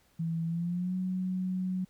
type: tone with pitch glide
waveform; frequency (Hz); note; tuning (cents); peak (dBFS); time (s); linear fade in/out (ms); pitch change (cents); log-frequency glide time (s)
sine; 164.81 to 184.99; E3 to F#3; 0 to 0; -29; 0.19-1.85; 10; +200; 0.46-0.95
effects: pink hiss -67 dBFS RMS until 1.89 s